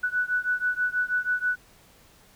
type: beating tone pair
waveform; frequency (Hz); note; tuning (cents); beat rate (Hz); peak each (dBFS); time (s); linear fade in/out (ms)
sine; 1480 / 1486.2; F#6 / F#6; 0 / +7; 6.2; -26 / -27; 0.03-1.56; 10
effects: pink hiss -56 dBFS RMS until 2.35 s